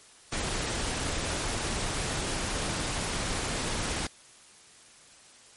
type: noise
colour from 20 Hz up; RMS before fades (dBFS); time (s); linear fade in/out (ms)
pink; -31; 0.32-4.07; 5
effects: white hiss -54 dBFS RMS until 5.56 s + MP3 48 kbps